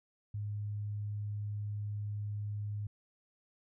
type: tone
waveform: sine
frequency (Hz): 103.83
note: G#2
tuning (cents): 0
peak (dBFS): -35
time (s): 0.34-2.87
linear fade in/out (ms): 5
effects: none